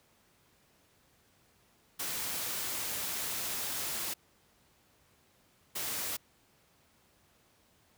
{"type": "noise bursts at uneven times", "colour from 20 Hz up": "white", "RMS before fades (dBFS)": -36, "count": 2, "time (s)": [[1.99, 4.14], [5.75, 6.17]], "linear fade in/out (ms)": 10, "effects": ["pink hiss -67 dBFS RMS until 7.97 s", "high-pass 60 Hz 12 dB/octave"]}